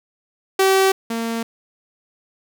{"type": "tone pair in turn", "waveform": "sawtooth", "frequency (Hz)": [384.2, 229], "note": ["G4", "A#3"], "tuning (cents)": [-35, -31], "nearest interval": "major sixth", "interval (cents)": 896, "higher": "first", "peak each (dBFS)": [-9, -18], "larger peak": "first", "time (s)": [[0.59, 0.92], [1.1, 1.43]], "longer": "neither", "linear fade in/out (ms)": 5, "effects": []}